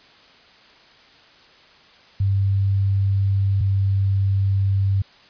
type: tone pair in turn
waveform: sine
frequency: 98.2 / 97.8 Hz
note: G2 / G2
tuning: +4 / -4 cents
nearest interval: unison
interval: 8 cents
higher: first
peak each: -16 dBFS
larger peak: neither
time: 2.2-3.61 / 3.61-5.02 s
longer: neither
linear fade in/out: 5 ms
effects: white hiss -50 dBFS RMS until 5.29 s + resampled to 11025 Hz